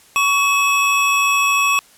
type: tone pair together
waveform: square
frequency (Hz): 1121.7 / 2583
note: C#6 / E7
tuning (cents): +20 / -36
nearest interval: octave + major second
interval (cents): 1444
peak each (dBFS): -17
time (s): 0.16-1.79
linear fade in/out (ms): 0
effects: white hiss -49 dBFS RMS until 1.97 s + low-pass 12000 Hz 12 dB/octave